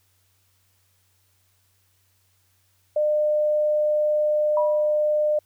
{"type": "tone", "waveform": "sine", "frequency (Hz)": 603, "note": "D5", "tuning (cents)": 46, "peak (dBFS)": -18, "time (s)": [2.96, 5.39], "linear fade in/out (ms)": 5}
{"type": "tone with exponential decay", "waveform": "sine", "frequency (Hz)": 972, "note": "B5", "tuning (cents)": -28, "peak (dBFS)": -21, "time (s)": [4.57, 5.03], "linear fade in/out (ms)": 2, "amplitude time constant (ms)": 99}
{"effects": ["added 94 Hz sine -66 dBFS peak until 5.45 s", "white hiss -66 dBFS RMS until 5.45 s"]}